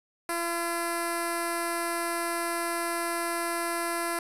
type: tone with notch filter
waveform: 5% pulse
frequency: 340 Hz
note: F4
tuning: 46 cents flat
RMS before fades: -30 dBFS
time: 0.29-4.19 s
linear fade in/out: 2 ms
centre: 3300 Hz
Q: 0.59
effects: resampled to 32000 Hz + 8-bit